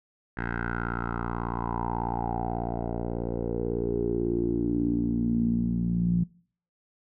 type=tone with low-pass filter sweep; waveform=10% pulse; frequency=58.27 Hz; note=A#1; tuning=in tune; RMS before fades=-28 dBFS; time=0.37-6.24 s; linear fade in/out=5 ms; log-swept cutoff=1700 to 170 Hz; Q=6.4; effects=noise-tail reverb RT60 0.5 s tail -24 dB re dry